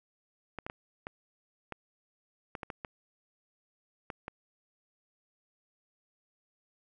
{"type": "clicks", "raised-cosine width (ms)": 0.5, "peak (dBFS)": -23, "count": 11, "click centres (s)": [0.587, 0.665, 0.699, 1.069, 1.723, 2.552, 2.632, 2.702, 2.848, 4.102, 4.281], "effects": []}